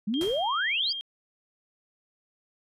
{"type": "exponential sweep", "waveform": "sine", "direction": "up", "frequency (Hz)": [195.3, 5070], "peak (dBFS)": -25, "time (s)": [0.07, 0.93], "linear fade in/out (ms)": 10}
{"type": "tone", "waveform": "sine", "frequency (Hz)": 3208, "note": "G7", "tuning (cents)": 39, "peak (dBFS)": -32, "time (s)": [0.14, 1.01], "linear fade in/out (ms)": 0}
{"type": "noise with exponential decay", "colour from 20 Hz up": "pink", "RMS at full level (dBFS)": -36, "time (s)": [0.21, 0.57], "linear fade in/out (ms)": 1, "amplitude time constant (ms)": 78}
{"effects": ["resampled to 32000 Hz"]}